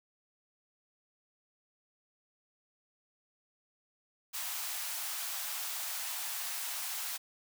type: high-pass noise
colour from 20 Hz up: white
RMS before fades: -38 dBFS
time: 4.33-7.18 s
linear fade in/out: 20 ms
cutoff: 660 Hz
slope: 48 dB/octave
effects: none